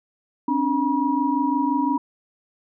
sine tone cluster, 267 / 292.8 / 962 Hz, C4 / D4 / B5, +35 / -5 / -46 cents, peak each -23 dBFS, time 0.48-1.98 s, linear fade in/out 5 ms, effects none

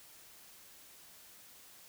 silence, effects white hiss -57 dBFS RMS until 1.88 s

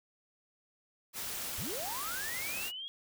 white noise, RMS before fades -39 dBFS, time 1.13-2.72 s, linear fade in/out 50 ms
sine linear sweep, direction up, 56.1 to 3322 Hz, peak -39 dBFS, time 1.58-2.88 s, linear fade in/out 0 ms
effects none

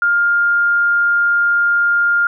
sine tone, 1406 Hz, F6, 11 cents sharp, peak -11 dBFS, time 0.02-2.27 s, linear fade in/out 2 ms, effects none

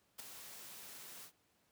white noise with ADSR envelope, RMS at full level -44 dBFS, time 0.18-1.32 s, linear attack 18 ms, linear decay 6 ms, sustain -8 dB, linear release 87 ms, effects pink hiss -75 dBFS RMS until 1.71 s + high-pass 100 Hz 12 dB/octave

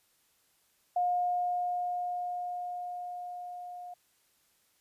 sine tone with level ramp, 714 Hz, F5, 38 cents sharp, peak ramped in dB -25 to -41 dBFS, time 0.96-3.94 s, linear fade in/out 5 ms, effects white hiss -70 dBFS RMS until 4.8 s + resampled to 32000 Hz

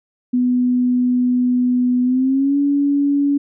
sine tone with pitch glide, 248.4 to 283.7 Hz, B3 to C#4, +10 to +40 cents, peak -13 dBFS, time 0.33-3.38 s, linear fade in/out 10 ms, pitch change +230 cents, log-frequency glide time 2.03-2.57 s, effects none

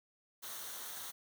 white noise with comb filter, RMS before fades -45 dBFS, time 0.42-1.12 s, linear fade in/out 20 ms, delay 0.4 ms, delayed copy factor -0.55, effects none

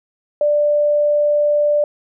sine tone, 590 Hz, D5, 8 cents sharp, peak -12 dBFS, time 0.41-1.84 s, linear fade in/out 2 ms, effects none

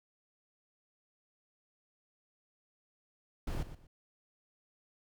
brown noise with echo, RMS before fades -35 dBFS, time 3.47-3.63 s, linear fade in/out 5 ms, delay 120 ms, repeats 2, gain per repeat -12 dB, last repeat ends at 3.87 s, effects none

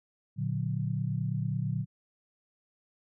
sine chord, Bb augmented, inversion none, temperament just, 116.54 / 145.68 / 182.1 Hz, Bb2 / D3 / F#3, 0 / -14 / -27 cents, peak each -32 / -32 / -35 dBFS, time 0.36-1.86 s, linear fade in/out 50 ms, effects none

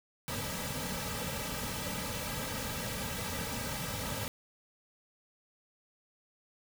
pink noise with comb filter, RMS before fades -37 dBFS, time 0.28-4.28 s, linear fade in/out 0 ms, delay 2.8 ms, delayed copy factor -1, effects none

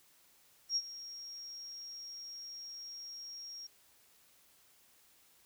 sine tone with ADSR envelope, 5588 Hz, F8, in tune, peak -28 dBFS, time 0.69-3.67 s, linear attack 72 ms, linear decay 49 ms, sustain -16 dB, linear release 6 ms, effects white hiss -66 dBFS RMS until 5.45 s

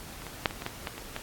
clicks, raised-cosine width 0.3 ms, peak -29 / -26 / -6 / -22 / -22 / -17 / -17 / -23 / -18 dBFS, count 9, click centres 0.22 / 0.267 / 0.458 / 0.509 / 0.621 / 0.664 / 0.872 / 0.98 / 1.164 s, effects pink hiss -44 dBFS RMS until 1.22 s + AAC 64 kbps

